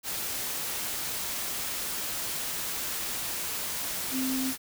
sine tone in noise, 261.6 Hz, C4, in tune, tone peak -28 dBFS, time 4.11-4.54 s, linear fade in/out 50 ms, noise white, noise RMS -33 dBFS, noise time 0.03-4.58 s, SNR +2 dB, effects none

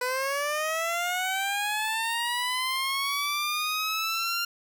15% pulse linear sweep, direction up, 493.9 to 1396.9 Hz, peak -20 dBFS, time 0.01-4.45 s, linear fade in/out 5 ms, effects none

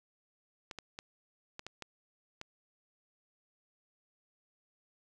clicks, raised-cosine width 0.2 ms, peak -25 dBFS, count 7, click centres 0.712 / 0.787 / 0.989 / 1.594 / 1.666 / 1.823 / 2.414 s, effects none

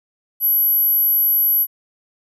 sine tone, 11750 Hz, F#9, 13 cents flat, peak -13 dBFS, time 0.4-1.67 s, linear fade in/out 50 ms, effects none

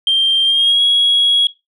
sine tone with pitch glide, 3171 to 3321 Hz, G7 to G#7, +19 to -1 cents, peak -8 dBFS, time 0.07-1.47 s, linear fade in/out 2 ms, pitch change +80 cents, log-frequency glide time 0.44-0.81 s, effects noise-tail reverb RT60 0.2 s tail -17 dB re dry + tanh soft clip ceiling -6 dBFS

